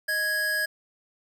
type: tone pair together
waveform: square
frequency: 621.3 / 1661.2 Hz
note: D#5 / G#6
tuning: -3 / 0 cents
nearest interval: octave + perfect fourth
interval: 1703 cents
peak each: -37 / -25 dBFS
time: 0.08-0.66 s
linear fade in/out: 10 ms
effects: none